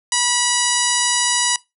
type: harmonic tone with a mistuned harmonic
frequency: 973 Hz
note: B5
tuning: 26 cents flat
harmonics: 1 / 2 / 3 / 4 / 5 / 6 / 7 / 8 / 9 / 10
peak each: -25 / -25 / -25 / -25 / -25 / -25 / -25 / -25 / -25 / -25 dBFS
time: 0.12-1.56 s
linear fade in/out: 2 ms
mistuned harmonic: 9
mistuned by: +49 cents
effects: noise-tail reverb RT60 0.2 s tail -21 dB re dry